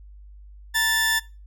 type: tone pair together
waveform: sawtooth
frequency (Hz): 932.3 / 1758.1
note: A#5 / A6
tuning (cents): 0 / -2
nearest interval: major seventh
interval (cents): 1098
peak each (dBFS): -27 / -16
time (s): 0.74-1.2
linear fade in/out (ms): 20
effects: noise-tail reverb RT60 0.3 s tail -21 dB re dry + added 50 Hz sine -42 dBFS peak until 1.46 s